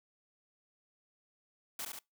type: noise with echo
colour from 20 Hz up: white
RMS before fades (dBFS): -40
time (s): 1.79-1.85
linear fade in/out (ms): 2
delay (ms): 70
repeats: 2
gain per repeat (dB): -3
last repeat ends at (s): 1.99
effects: noise-tail reverb RT60 0.2 s tail -24 dB re dry + high-pass 200 Hz 12 dB/octave